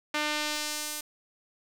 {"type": "tone with band-pass filter sweep", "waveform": "sawtooth", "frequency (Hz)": 300, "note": "D4", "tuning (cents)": 37, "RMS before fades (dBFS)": -32, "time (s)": [0.14, 1.01], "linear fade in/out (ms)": 5, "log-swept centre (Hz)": [2400, 11000], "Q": 0.76, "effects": ["8-bit"]}